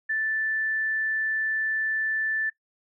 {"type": "tone", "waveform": "sine", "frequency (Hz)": 1760, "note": "A6", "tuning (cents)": 0, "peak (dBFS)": -24, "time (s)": [0.09, 2.5], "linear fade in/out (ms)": 10, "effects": ["noise-tail reverb RT60 0.1 s tail -18 dB re dry"]}